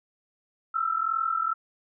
sine tone pair together, 1306.8 / 1349 Hz, E6 / E6, -15 / +40 cents, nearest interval minor second, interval 55 cents, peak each -27 dBFS, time 0.74-1.54 s, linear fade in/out 10 ms, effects none

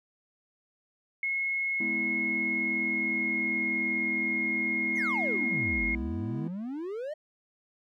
sine tone with pitch glide, 2172 to 2150 Hz, C#7 to C7, -36 to +47 cents, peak -27 dBFS, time 1.23-5.95 s, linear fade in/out 2 ms, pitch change -17 cents, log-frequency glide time 2.24-4.11 s
triangle chord, E major, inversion first, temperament equal, 207.7 / 246.9 / 329.6 Hz, G#3 / B3 / E4, 0 / 0 / 0 cents, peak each -35 dBFS, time 1.8-6.48 s, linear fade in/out 5 ms
triangle exponential two-way sweep, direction down then up, 2250 to 46.87 to 634 Hz, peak -31 dBFS, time 4.95-7.14 s, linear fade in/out 10 ms, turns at 5.84 s
effects none

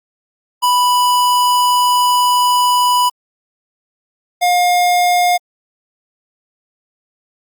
square tone pair in turn, 987.8 / 711.8 Hz, B5 / F5, 0 / +33 cents, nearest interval tritone, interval 567 cents, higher first, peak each -11 dBFS, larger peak neither, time 0.62-3.1 / 4.41-5.38 s, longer first, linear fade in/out 20 ms, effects Opus 48 kbps

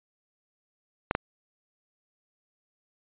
clicks, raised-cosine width 0.5 ms, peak -9 dBFS, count 2, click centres 1.111 / 1.151 s, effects resampled to 8000 Hz

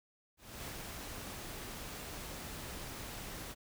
pink noise with ADSR envelope, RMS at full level -43 dBFS, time 0.37-3.55 s, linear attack 310 ms, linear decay 26 ms, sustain -2 dB, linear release 38 ms, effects none

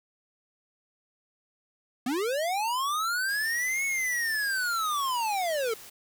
square linear two-way sweep, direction up then down, 232.5 to 2217 to 427.5 Hz, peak -27 dBFS, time 2.06-5.74 s, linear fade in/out 5 ms, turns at 3.85 s
white noise, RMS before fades -47 dBFS, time 3.28-5.9 s, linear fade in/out 10 ms
effects none

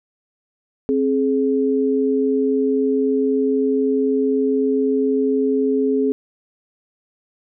sine tone pair together, 265.8 / 421.9 Hz, C4 / G#4, +27 / +27 cents, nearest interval minor sixth, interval 800 cents, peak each -18 / -18 dBFS, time 0.89-6.12 s, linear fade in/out 0 ms, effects none

